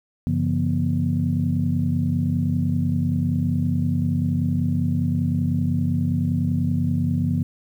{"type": "tone cluster", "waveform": "sine", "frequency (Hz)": [95.5, 140.8, 170.9, 241.8], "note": ["G2", "C#3", "F3", "B3"], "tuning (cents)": [-45, 27, -37, -36], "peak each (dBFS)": -24, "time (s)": [0.27, 7.43], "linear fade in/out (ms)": 0, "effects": ["tanh soft clip ceiling -9 dBFS", "9-bit"]}